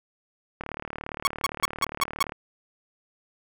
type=click train; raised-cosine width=0.5 ms; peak=-18 dBFS; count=65; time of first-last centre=0.61-2.321 s; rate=37.4 Hz
type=tone bursts; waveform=sawtooth; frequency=1108.7 Hz; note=C#6; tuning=in tune; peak=-16 dBFS; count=6; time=1.25-2.226 s; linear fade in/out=0 ms; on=21 ms; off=170 ms
effects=none